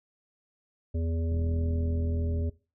harmonic tone, 82.41 Hz, E2, in tune, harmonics 1 / 3 / 5 / 7, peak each -27 / -37 / -41 / -44 dBFS, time 0.94-2.5 s, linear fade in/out 10 ms
click train, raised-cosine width 5 ms, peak -28 dBFS, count 46, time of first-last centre 1.32-2.415 s, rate 41.1 Hz
effects noise-tail reverb RT60 0.3 s tail -18 dB re dry

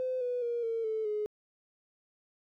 triangle tone with pitch steps, 512 / 492.6 / 473.9 / 455.9 / 438.6 / 421.9 Hz, C5 / B4 / A#4 / A#4 / A4 / G#4, -38 / -5 / +28 / -39 / -6 / +27 cents, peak -26 dBFS, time 0-1.26 s, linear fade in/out 0 ms, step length 210 ms, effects tanh soft clip ceiling -28 dBFS

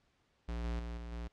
square tone with level steps, 58.27 Hz, A#1, in tune, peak -37 / -35 / -40 / -43 / -40 dBFS, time 0.48-1.28 s, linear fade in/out 10 ms, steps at 0.64 / 0.79 / 0.97 / 1.12 s, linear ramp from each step 5 ms, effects pink hiss -74 dBFS RMS until 1.32 s + low-pass 5000 Hz 12 dB/octave

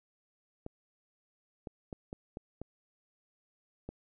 clicks, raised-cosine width 2 ms, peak -27 dBFS, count 7, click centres 0.664 / 1.672 / 1.928 / 2.129 / 2.371 / 2.616 / 3.89 s, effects none

